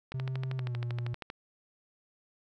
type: click train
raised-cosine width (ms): 0.3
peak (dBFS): -23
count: 16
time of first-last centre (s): 0.12-1.301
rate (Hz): 12.7
type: tone with pitch glide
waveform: triangle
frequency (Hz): 130.81 to 119.95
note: C3 to A#2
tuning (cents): 0 to +50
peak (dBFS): -30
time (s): 0.14-1.14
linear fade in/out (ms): 5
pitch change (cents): -150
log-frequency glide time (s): 0.56-0.75
effects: none